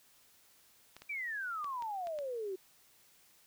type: clicks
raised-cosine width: 0.2 ms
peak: -32 dBFS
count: 6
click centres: 0.966 / 1.02 / 1.644 / 1.823 / 2.071 / 2.188 s
type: exponential sweep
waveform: sine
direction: down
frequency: 2378 to 365.3 Hz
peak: -36 dBFS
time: 1.09-2.56 s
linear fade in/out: 10 ms
effects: white hiss -65 dBFS RMS until 3.46 s